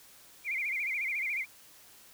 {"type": "tone with vibrato", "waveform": "sine", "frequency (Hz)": 2235, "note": "C#7", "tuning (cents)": 14, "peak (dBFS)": -30, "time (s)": [0.44, 1.46], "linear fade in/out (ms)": 50, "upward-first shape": "sine", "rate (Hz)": 14, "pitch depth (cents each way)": 150, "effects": ["white hiss -56 dBFS RMS until 2.13 s"]}